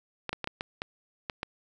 clicks, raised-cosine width 0.3 ms, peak -16 dBFS, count 8, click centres 0.293 / 0.33 / 0.443 / 0.474 / 0.609 / 0.819 / 1.298 / 1.431 s, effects none

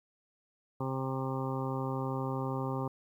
harmonic tone, 132.5 Hz, C3, 22 cents sharp, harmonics 1 / 2 / 3 / 4 / 6 / 7 / 8 / 9, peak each -35 / -38 / -40 / -41 / -43 / -43 / -44 / -45 dBFS, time 0.8-2.88 s, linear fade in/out 5 ms, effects 11-bit

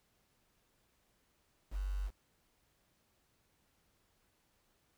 sine tone with quantisation, 48 Hz, G1, 36 cents flat, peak -34 dBFS, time 1.71-2.11 s, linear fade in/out 50 ms, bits 9, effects pink hiss -75 dBFS RMS until 4.97 s

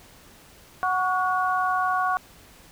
sine tone cluster, 739 / 1119 / 1452 Hz, F#5 / C#6 / F#6, -2 / +16 / -33 cents, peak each -25 / -24 / -28 dBFS, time 0.83-2.17 s, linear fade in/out 0 ms, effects pink hiss -51 dBFS RMS until 2.71 s

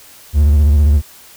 triangle tone with vibrato, 73.42 Hz, D2, in tune, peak -5 dBFS, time 0.33-1.02 s, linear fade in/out 50 ms, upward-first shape square, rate 15 Hz, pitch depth 67 cents each way, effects white hiss -41 dBFS RMS until 1.36 s

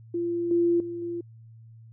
sine tone with level steps, 343.4 Hz, F4, 29 cents flat, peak -25 / -19 / -31 / -29 dBFS, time 0.14-1.21 s, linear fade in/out 5 ms, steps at 0.51 / 0.8 / 1.02 s, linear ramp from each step 2 ms, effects added 113 Hz sine -46 dBFS peak until 1.92 s

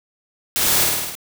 white noise with echo, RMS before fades -20 dBFS, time 0.56-0.84 s, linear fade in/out 0 ms, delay 52 ms, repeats 6, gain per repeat -2 dB, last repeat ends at 1.152 s, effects none

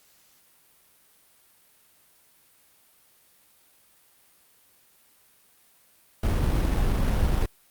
brown noise with sample-and-hold, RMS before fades -23 dBFS, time 6.23-7.46 s, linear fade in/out 5 ms, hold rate 4410 Hz, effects white hiss -60 dBFS RMS until 7.7 s + Opus 48 kbps

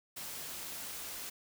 white noise, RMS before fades -43 dBFS, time 0.16-1.3 s, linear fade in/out 10 ms, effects none

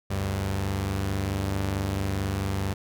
sawtooth tone pair together, 73.42 / 98 Hz, D2 / G2, 0 / 0 cents, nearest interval perfect fourth, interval 500 cents, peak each -28 / -23 dBFS, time 0.1-2.74 s, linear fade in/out 10 ms, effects none

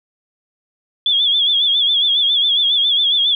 sine tone with vibrato, 3395 Hz, G#7, 37 cents sharp, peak -12 dBFS, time 1.06-3.35 s, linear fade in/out 2 ms, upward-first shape sine, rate 7.3 Hz, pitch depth 80 cents each way, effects none

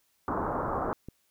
white low-pass noise, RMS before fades -31 dBFS, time 0.28-0.93 s, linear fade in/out 0 ms, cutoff 1300 Hz, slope 48 dB/octave
click train, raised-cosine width 3 ms, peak -27 dBFS, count 4, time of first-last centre 0.48-1.086 s, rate 4.95 Hz
effects white hiss -71 dBFS RMS until 1.3 s

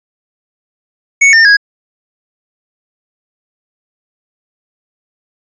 square tone with pitch steps, 2219 / 1809 / 1653 Hz, C#7 / A6 / G#6, +1 / +48 / -9 cents, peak -4 dBFS, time 1.21-1.57 s, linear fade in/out 10 ms, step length 120 ms, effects resampled to 16000 Hz

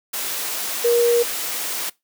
sine tone in noise, 474.1 Hz, A#4, 29 cents sharp, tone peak -13 dBFS, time 0.84-1.23 s, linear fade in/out 10 ms, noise white, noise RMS -26 dBFS, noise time 0.13-1.9 s, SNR +10 dB, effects noise-tail reverb RT60 0.2 s tail -22 dB re dry + high-pass 300 Hz 12 dB/octave

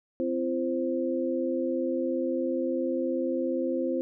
sine tone cluster, 258.8 / 338.9 / 524 Hz, C4 / E4 / C5, -19 / +48 / +2 cents, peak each -30 dBFS, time 0.2-4.01 s, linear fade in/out 0 ms, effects none

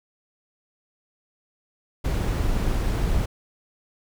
brown noise, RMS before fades -23 dBFS, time 2.04-3.26 s, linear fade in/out 10 ms, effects none

